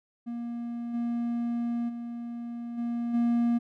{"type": "tone with level steps", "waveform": "triangle", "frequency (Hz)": 236.3, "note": "A#3", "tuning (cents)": 24, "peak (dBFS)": [-30, -25, -32, -26, -20], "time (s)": [0.26, 3.59], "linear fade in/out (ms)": 20, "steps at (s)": [0.93, 1.88, 2.77, 3.13], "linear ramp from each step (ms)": 20, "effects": []}